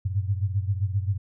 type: tone cluster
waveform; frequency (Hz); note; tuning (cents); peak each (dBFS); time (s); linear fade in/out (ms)
sine; 94.7 / 102.3 / 109.9; F#2 / G#2 / A2; +41 / -26 / -2; -25 / -30 / -30; 0.05-1.18; 10
effects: none